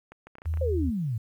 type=clicks; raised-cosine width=0.5 ms; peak=-30 dBFS; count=8; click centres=0.12 / 0.27 / 0.354 / 0.384 / 0.419 / 0.457 / 0.539 / 0.573 s
type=tone; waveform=sine; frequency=80 Hz; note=D#2; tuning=49 cents sharp; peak=-25 dBFS; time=0.45-0.91 s; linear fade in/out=20 ms
type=exponential sweep; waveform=sine; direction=down; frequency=553 to 103.83 Hz; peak=-26 dBFS; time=0.61-1.18 s; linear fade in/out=5 ms
effects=10-bit